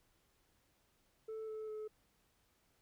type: tone with pitch steps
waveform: sine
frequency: 440 / 434.9 / 430 Hz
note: A4 / A4 / A4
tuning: 0 / -20 / -40 cents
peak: -39 dBFS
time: 1.28-1.88 s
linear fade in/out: 10 ms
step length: 200 ms
effects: tanh soft clip ceiling -41 dBFS + pink hiss -75 dBFS RMS until 2.81 s